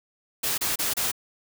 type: noise bursts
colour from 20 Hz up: white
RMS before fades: -26 dBFS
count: 4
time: 0.43-1.117 s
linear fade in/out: 10 ms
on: 150 ms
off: 29 ms
effects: none

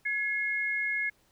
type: tone pair together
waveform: sine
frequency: 1688.1 / 2157 Hz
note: G#6 / C#7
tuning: +28 / -48 cents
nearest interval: major third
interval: 424 cents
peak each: -32 / -29 dBFS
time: 0.05-1.1 s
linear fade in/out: 10 ms
effects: pink hiss -67 dBFS RMS until 1.31 s

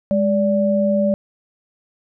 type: tone pair together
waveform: sine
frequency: 205.4 / 581 Hz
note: G#3 / D5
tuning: -19 / -19 cents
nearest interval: octave + tritone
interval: 1800 cents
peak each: -17 dBFS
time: 0.11-1.14 s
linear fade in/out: 0 ms
effects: none

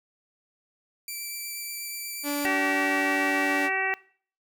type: tone with vibrato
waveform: 5% pulse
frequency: 2334 Hz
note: D7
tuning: 11 cents flat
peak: -24 dBFS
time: 1.08-2.46 s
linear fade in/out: 2 ms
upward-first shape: triangle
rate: 8.3 Hz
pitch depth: 11 cents each way
type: tone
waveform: sawtooth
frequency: 288.6 Hz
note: D4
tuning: 30 cents flat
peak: -23 dBFS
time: 2.23-3.7 s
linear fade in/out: 50 ms
type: harmonic tone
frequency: 382.5 Hz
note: G4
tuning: 42 cents flat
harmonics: 1 / 2 / 3 / 4 / 5 / 6 / 7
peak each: -35 / -31 / -37 / -35 / -27 / -33 / -33 dBFS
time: 2.45-3.94 s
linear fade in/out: 0 ms
effects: noise-tail reverb RT60 0.5 s tail -22 dB re dry

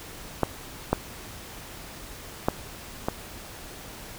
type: clicks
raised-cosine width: 1 ms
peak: -6 / -6 / -6 / -10 dBFS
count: 4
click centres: 0.433 / 0.93 / 2.485 / 3.085 s
effects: pink hiss -42 dBFS RMS until 4.18 s

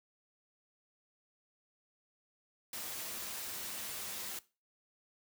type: noise with comb filter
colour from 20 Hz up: white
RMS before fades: -42 dBFS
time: 2.73-4.39 s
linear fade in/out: 2 ms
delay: 7 ms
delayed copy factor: -0.5
effects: noise-tail reverb RT60 0.3 s tail -19 dB re dry + high-pass 80 Hz 12 dB/octave

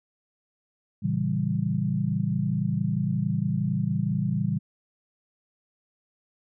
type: chord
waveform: sine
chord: A# diminished seventh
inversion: none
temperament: equal with one note detuned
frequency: 114.08 / 138.59 / 164.81 / 196 Hz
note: A#2 / C#3 / E3 / G3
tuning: -37 / 0 / 0 / 0 cents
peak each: -30 / -29 / -28 / -28 dBFS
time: 1.02-4.59 s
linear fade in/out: 20 ms
effects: none

